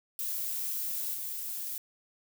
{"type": "noise with level steps", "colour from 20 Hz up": "violet", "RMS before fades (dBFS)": [-34, -37], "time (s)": [0.19, 1.78], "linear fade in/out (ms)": 2, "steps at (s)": 1.14, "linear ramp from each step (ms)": 5, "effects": []}